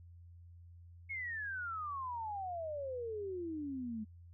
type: exponential sweep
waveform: sine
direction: down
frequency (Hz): 2211 to 209.8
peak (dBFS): -38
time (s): 1.09-4.05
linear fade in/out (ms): 20
effects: added 86 Hz sine -53 dBFS peak until 4.33 s